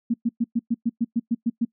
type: tone bursts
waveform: sine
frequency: 233.1 Hz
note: A#3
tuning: in tune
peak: -18 dBFS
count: 11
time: 0.1-1.651 s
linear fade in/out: 10 ms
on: 41 ms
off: 110 ms
effects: noise-tail reverb RT60 0.1 s tail -24 dB re dry